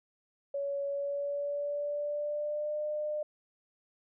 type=tone with pitch glide; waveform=sine; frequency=562 to 602.3 Hz; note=C#5 to D5; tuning=+24 to +44 cents; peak=-31 dBFS; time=0.54-3.23 s; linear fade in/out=5 ms; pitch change=+120 cents; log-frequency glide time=0.87-2.82 s; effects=none